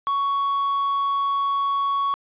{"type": "tone with quantisation", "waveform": "triangle", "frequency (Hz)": 1115, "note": "C#6", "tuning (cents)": 10, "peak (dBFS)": -18, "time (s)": [0.07, 2.14], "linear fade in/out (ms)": 0, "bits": 6, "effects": ["resampled to 8000 Hz"]}